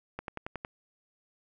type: click train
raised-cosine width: 0.5 ms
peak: -21 dBFS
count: 6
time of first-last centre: 0.19-0.649 s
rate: 10.9 Hz
effects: none